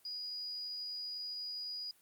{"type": "tone", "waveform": "sine", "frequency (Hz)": 4906, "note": "D#8", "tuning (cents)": -25, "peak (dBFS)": -39, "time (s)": [0.05, 1.91], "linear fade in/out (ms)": 2, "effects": ["white hiss -67 dBFS RMS until 2.01 s", "Opus 24 kbps"]}